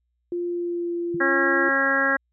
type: tone with pitch glide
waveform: sine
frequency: 349.2 to 344 Hz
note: F4 to F4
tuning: 0 to -26 cents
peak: -24 dBFS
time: 0.32-1.69 s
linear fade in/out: 2 ms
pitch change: -26 cents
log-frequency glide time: 0.47-0.94 s
type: tone with exponential decay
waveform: sine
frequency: 161 Hz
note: E3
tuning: 41 cents flat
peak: -27 dBFS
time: 1.14-1.21 s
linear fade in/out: 5 ms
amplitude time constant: 15 ms
type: harmonic tone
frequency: 272.6 Hz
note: C#4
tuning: 29 cents flat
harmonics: 1 / 2 / 3 / 4 / 5 / 6 / 7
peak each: -29 / -27 / -33 / -30 / -27 / -21 / -27 dBFS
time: 1.2-2.17 s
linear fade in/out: 10 ms
effects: added 60 Hz sine -70 dBFS peak until 2.32 s